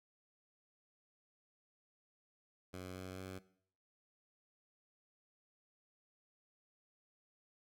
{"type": "tone with pitch steps", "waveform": "10% pulse", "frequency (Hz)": [92, 93.02, 94.04], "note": ["F#2", "F#2", "F#2"], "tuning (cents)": [-9, 10, 29], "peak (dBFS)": -37, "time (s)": [2.73, 3.39], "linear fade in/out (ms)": 10, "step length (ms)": 220, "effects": ["noise-tail reverb RT60 0.6 s tail -18 dB re dry"]}